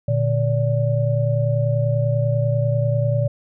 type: tone cluster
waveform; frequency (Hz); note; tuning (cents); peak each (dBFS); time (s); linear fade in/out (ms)
sine; 117.4 / 147.6 / 576; A#2 / D3 / D5; +13 / +9 / -34; -18 / -24 / -23; 0.08-3.28; 5
effects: none